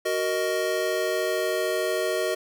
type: chord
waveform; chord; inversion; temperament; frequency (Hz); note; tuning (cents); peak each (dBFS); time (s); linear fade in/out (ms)
square; D# minor; first; just; 373.4 / 466.7 / 622.3; F#4 / A#4 / D#5; +16 / +2 / 0; -29 / -30 / -28; 0.05-2.35; 10
effects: none